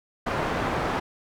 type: low-pass noise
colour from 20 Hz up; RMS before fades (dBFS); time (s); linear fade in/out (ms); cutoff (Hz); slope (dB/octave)
white; -27; 0.26-1; 10; 1100; 12
effects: none